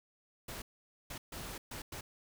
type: noise bursts at uneven times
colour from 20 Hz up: pink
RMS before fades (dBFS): -44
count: 5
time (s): 0.48-0.62 / 1.1-1.18 / 1.32-1.58 / 1.71-1.82 / 1.92-2.01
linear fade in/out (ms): 5
effects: none